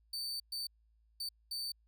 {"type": "tone bursts at uneven times", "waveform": "40% pulse", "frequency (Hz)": 4565, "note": "D8", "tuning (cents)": -50, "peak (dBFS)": -36, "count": 4, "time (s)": [[0.13, 0.4], [0.52, 0.67], [1.2, 1.29], [1.51, 1.72]], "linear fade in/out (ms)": 5, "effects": ["added 55 Hz sine -67 dBFS peak until 1.87 s"]}